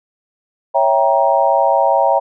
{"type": "chord", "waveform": "sine", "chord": "C# diminished seventh", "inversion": "none", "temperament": "equal with one note detuned", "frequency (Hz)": [554.4, 659.3, 784, 938.8], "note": ["C#5", "E5", "G5", "Bb5"], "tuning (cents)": [0, 0, 0, 12], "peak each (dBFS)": -16, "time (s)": [0.74, 2.2], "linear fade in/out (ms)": 20, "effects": []}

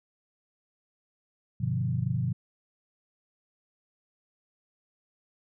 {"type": "chord", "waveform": "sine", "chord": "G dominant seventh", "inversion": "none", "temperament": "equal", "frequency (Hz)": [98, 123.47, 146.83, 174.61], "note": ["G2", "B2", "D3", "F3"], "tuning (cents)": [0, 0, 0, 0], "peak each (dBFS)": [-34, -28, -33, -33], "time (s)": [1.6, 2.33], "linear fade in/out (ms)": 10, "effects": []}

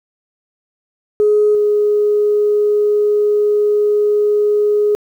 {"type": "tone pair in turn", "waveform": "sine", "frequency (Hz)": [420, 417.1], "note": ["G#4", "G#4"], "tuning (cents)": [19, 7], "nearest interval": "unison", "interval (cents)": 12, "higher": "first", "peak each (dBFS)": [-8, -10], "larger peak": "first", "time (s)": [[1.2, 1.55], [1.55, 4.95]], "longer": "second", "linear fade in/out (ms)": 0, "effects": ["tanh soft clip ceiling -4 dBFS", "8-bit"]}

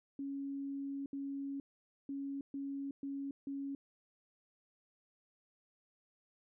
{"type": "tone bursts at uneven times", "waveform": "sine", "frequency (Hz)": 277.2, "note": "C#4", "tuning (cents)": 0, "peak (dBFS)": -38, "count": 6, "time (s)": [[0.19, 1.06], [1.13, 1.6], [2.09, 2.41], [2.54, 2.91], [3.03, 3.31], [3.47, 3.75]], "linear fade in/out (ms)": 2, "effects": []}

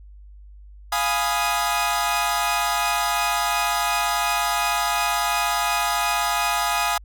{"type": "chord", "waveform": "sawtooth", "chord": "F half-diminished seventh", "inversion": "none", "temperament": "equal", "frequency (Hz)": [698.5, 830.6, 987.8, 1244.5], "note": ["F5", "Ab5", "Cb6", "Eb6"], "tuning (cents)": [0, 0, 0, 0], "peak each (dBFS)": [-23, -21, -25, -21], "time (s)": [0.92, 6.98], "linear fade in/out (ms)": 5, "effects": ["added 50 Hz sine -41 dBFS peak until 7.04 s"]}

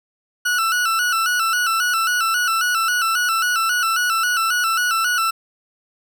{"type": "tone with vibrato", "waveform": "40% pulse", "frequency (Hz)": 1396.9, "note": "F6", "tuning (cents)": 0, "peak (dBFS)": -16, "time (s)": [0.45, 5.31], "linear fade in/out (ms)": 10, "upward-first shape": "square", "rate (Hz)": 3.7, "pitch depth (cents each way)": 80, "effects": []}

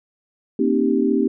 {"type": "chord", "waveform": "sine", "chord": "C minor seventh", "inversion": "third", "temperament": "equal with one note detuned", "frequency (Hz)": [233.1, 267.4, 311.1, 392], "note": ["Bb3", "C4", "Eb4", "G4"], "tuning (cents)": [0, 38, 0, 0], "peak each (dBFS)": [-21, -20, -22, -21], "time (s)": [0.59, 1.28], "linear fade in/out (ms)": 5, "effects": []}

